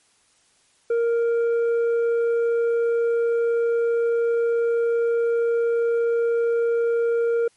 triangle tone with tanh clipping, 466.2 Hz, A#4, in tune, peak -19 dBFS, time 0.9-7.48 s, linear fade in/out 5 ms, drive 9 dB, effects white hiss -61 dBFS RMS until 7.56 s + MP3 48 kbps

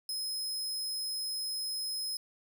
sawtooth tone, 5120 Hz, D#8, 49 cents sharp, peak -31 dBFS, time 0.09-2.17 s, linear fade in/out 2 ms, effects none

